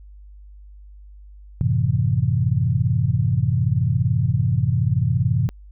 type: chord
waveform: sine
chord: F# half-diminished seventh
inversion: none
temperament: equal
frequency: 92.5 / 110 / 130.81 / 164.81 Hz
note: F#2 / A2 / C3 / E3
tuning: 0 / 0 / 0 / 0 cents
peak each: -24 / -21 / -20 / -25 dBFS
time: 1.61-5.49 s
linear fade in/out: 0 ms
effects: added 50 Hz sine -40 dBFS peak until 5.71 s